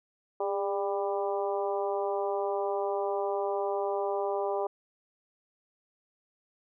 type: harmonic tone with a mistuned harmonic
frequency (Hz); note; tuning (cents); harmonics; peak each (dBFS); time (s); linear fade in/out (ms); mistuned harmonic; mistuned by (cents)
197.9; G3; +17; 2 / 3 / 4 / 5 / 6; -31 / -33 / -34 / -38 / -43; 0.4-4.67; 5; 2; +34
effects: none

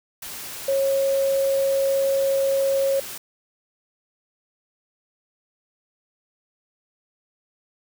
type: tone in noise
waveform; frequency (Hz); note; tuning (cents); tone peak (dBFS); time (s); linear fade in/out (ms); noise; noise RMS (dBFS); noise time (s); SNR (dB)
sine; 546; C#5; -26; -18; 0.68-3; 5; white; -35; 0.22-3.18; +14
effects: none

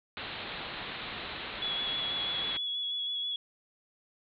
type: low-pass noise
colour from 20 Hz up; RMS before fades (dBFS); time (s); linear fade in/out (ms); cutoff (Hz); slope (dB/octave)
white; -40; 0.17-2.57; 0; 4100; 96
type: tone with vibrato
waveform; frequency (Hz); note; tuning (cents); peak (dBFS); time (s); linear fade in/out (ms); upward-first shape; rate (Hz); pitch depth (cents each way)
sine; 3379; G#7; +29; -31; 1.62-3.36; 2; square; 6.2; 14
effects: none

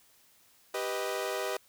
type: chord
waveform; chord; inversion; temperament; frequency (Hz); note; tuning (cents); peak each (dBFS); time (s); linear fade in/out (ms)
sawtooth; G augmented; none; equal with one note detuned; 392 / 493.9 / 624.8; G4 / B4 / D#5; 0 / 0 / +7; -32; 0.74-1.57; 5
effects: white hiss -63 dBFS RMS until 1.68 s

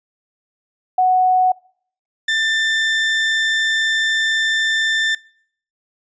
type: tone pair in turn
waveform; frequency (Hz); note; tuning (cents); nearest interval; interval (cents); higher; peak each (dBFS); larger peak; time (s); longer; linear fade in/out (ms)
sine / 30% pulse; 740 / 1782; F#5 / A6; 0 / +22; octave + minor third; 1522; second; -11 / -13; first; 0.98-1.52 / 2.28-5.15; second; 5
effects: noise-tail reverb RT60 0.6 s tail -25 dB re dry + resampled to 16000 Hz

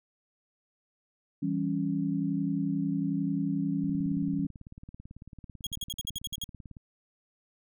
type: chord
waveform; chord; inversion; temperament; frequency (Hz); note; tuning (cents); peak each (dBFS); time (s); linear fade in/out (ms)
sine; C# diminished; first; equal; 164.81 / 196 / 277.2; E3 / G3 / C#4; 0 / 0 / 0; -32 / -32 / -30; 1.42-4.47; 10
type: click train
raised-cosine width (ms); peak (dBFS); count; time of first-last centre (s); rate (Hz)
5; -33; 54; 3.84-6.768; 18.1
type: tone bursts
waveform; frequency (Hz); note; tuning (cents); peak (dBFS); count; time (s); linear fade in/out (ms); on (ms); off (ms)
sawtooth; 3298; G#7; -13; -29; 10; 5.64-6.442; 2; 28; 58
effects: none

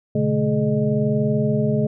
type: tone cluster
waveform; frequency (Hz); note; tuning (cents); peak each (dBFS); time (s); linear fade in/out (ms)
sine; 121.2 / 141.9 / 214.9 / 422.8 / 613; B2 / C#3 / A3 / G#4 / D#5; -32 / +41 / -41 / +31 / -26; -26 / -22 / -21 / -24 / -26; 0.15-1.87; 5
effects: none

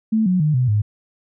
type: tone with pitch steps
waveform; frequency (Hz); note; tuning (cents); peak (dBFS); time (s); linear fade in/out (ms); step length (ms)
sine; 220 / 182.87 / 152.01 / 126.36 / 105.03; A3 / F#3 / D#3 / B2 / G#2; 0 / -20 / -40 / +40 / +20; -14; 0.12-0.82; 10; 140
effects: none

